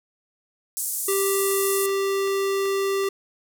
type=band-pass noise; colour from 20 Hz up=white; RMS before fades=-28 dBFS; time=0.77-1.86 s; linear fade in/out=0 ms; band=7300 to 13000 Hz; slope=24 dB/octave
type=tone; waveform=square; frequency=392 Hz; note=G4; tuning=in tune; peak=-22 dBFS; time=1.08-3.09 s; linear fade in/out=5 ms
type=click train; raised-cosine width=0.3 ms; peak=-27 dBFS; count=6; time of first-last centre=1.13-3.038 s; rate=2.62 Hz
effects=none